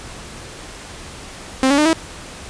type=tone with pitch steps; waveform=sawtooth; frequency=263.2 / 282.1 / 302.3 / 324 Hz; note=C4 / C#4 / D#4 / E4; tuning=+10 / +30 / -50 / -30 cents; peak=-8 dBFS; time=1.63-1.93 s; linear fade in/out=0 ms; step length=75 ms; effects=pink hiss -35 dBFS RMS until 2.49 s + resampled to 22050 Hz